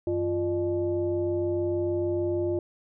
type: tone with frequency modulation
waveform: sine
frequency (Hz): 349.2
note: F4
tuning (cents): 0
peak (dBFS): -24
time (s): 0.07-2.59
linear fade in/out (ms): 2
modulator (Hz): 255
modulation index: 0.74
effects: none